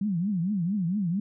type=tone with vibrato; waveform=sine; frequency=187.3 Hz; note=F#3; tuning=21 cents sharp; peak=-24 dBFS; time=0.01-1.2 s; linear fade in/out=5 ms; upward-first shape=triangle; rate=4.4 Hz; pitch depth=270 cents each way; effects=none